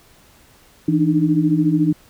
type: tone cluster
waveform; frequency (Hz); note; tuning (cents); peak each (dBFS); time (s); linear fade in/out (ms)
sine; 163.8 / 295.8 / 309.6; E3 / D4 / D#4; -11 / +13 / -9; -18; 0.88-1.93; 5
effects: pink hiss -51 dBFS RMS until 2.09 s